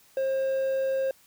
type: tone with quantisation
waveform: triangle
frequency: 534 Hz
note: C5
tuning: 35 cents sharp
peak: -22 dBFS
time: 0.17-1.11 s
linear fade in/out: 2 ms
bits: 8
effects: white hiss -59 dBFS RMS until 1.26 s